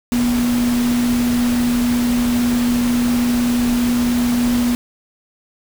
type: tone in noise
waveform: sine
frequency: 241.8 Hz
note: B3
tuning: 36 cents flat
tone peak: -14 dBFS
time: 0.12-4.75 s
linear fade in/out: 0 ms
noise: pink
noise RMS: -26 dBFS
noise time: 0.12-4.75 s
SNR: +9 dB
effects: none